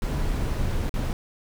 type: noise with dropouts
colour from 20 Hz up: brown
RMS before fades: -25 dBFS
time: 0.02-1.13 s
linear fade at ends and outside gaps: 1 ms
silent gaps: 0.894-0.94 s
effects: none